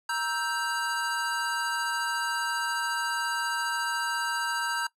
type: chord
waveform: square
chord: E diminished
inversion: second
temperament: equal with one note detuned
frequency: 943.7 / 1318.5 / 1568 Hz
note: Bb5 / E6 / G6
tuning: +21 / 0 / 0 cents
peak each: -32 / -35 / -31 dBFS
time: 0.09-4.87 s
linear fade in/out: 5 ms
effects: noise-tail reverb RT60 0.1 s tail -19 dB re dry + low-pass 12000 Hz 12 dB/octave